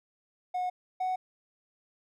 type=tone pair in turn; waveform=triangle; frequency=728 / 742.4 Hz; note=F#5 / F#5; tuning=-28 / +6 cents; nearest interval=unison; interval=34 cents; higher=second; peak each=-26 / -25 dBFS; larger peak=second; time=0.54-0.7 / 1-1.16 s; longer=neither; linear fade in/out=10 ms; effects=tanh soft clip ceiling -22 dBFS